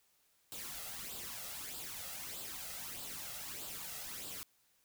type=noise with flanger; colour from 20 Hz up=white; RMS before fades=-45 dBFS; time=0.52-4.43 s; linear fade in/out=0 ms; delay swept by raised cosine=0.24 to 1.54 ms; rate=1.6 Hz; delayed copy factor=+0.6; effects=white hiss -73 dBFS RMS until 4.84 s